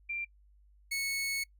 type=tone pair in turn; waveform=sine / sawtooth; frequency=2369 / 2204 Hz; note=D7 / C#7; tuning=+14 / -11 cents; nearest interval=minor second; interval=125 cents; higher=first; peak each=-33 / -28 dBFS; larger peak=second; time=0.09-0.25 / 0.91-1.44 s; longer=second; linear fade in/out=10 ms; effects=noise-tail reverb RT60 0.1 s tail -25 dB re dry + added 50 Hz sine -59 dBFS peak until 1.59 s